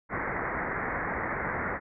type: low-pass noise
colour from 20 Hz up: white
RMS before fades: -32 dBFS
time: 0.09-1.8 s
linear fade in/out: 50 ms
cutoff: 2100 Hz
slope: 96 dB/octave
effects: none